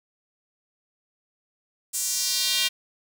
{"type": "tone with high-pass filter sweep", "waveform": "square", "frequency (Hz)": 214.6, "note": "A3", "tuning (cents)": -43, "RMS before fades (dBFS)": -25, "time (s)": [1.93, 2.69], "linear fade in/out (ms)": 20, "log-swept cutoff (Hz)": [7900, 3000], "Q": 2.1, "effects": []}